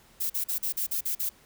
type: noise bursts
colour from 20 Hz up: violet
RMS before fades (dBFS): -29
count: 8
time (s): 0.2-1.294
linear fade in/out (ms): 10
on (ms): 100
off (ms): 42
effects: pink hiss -58 dBFS RMS until 1.45 s